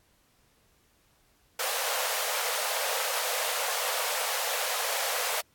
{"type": "high-pass noise", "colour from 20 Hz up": "pink", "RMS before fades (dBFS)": -30, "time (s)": [1.59, 5.41], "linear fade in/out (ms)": 5, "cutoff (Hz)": 470, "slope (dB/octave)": 96, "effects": ["pink hiss -66 dBFS RMS until 5.54 s", "AAC 64 kbps"]}